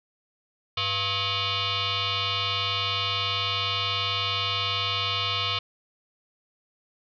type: tone with frequency modulation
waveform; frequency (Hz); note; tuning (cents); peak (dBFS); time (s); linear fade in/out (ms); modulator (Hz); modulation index
sine; 100.7; G2; +47; -24; 0.77-5.59; 5; 590; 6.6
effects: none

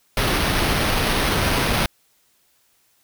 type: noise with sample-and-hold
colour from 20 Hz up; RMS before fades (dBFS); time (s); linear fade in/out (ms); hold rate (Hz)
pink; -20; 0.17-1.86; 2; 7350
effects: white hiss -62 dBFS RMS until 3.03 s

